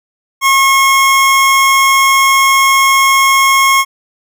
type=tone; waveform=25% pulse; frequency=1085 Hz; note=C#6; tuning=37 cents flat; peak=-3 dBFS; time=0.41-3.85 s; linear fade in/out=50 ms; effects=none